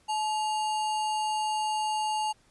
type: tone with sample-and-hold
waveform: sine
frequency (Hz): 860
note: A5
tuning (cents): -40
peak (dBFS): -26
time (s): 0.08-2.33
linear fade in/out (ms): 20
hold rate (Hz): 3675
effects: pink hiss -64 dBFS RMS until 2.5 s + resampled to 24000 Hz